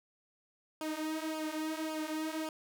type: tone with flanger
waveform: sawtooth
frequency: 313.2 Hz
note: D#4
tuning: 11 cents sharp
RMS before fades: -37 dBFS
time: 0.81-2.49 s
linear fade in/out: 2 ms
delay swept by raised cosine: 0.5 to 5.1 ms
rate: 1.8 Hz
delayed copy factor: -0.75
effects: none